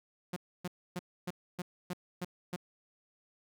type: tone bursts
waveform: sawtooth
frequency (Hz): 178.8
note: F3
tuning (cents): +41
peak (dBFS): -31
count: 8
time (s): 0.33-2.562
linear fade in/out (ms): 5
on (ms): 34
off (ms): 280
effects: none